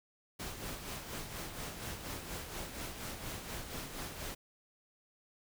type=noise with tremolo; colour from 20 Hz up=pink; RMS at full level=-41 dBFS; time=0.39-4.35 s; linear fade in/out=10 ms; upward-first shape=sine; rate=4.2 Hz; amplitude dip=50%; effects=none